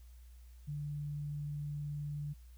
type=tone; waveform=sine; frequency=146.83 Hz; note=D3; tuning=in tune; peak=-37 dBFS; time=0.67-2.34 s; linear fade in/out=20 ms; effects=added 60 Hz sine -52 dBFS peak until 2.57 s + white hiss -70 dBFS RMS until 2.57 s